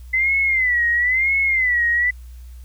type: tone with vibrato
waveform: sine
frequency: 2029 Hz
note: B6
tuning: 46 cents sharp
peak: -15 dBFS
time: 0.13-2.11 s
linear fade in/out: 10 ms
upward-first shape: sine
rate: 1 Hz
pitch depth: 130 cents each way
effects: added 61 Hz sine -35 dBFS peak until 2.64 s + white hiss -56 dBFS RMS until 2.64 s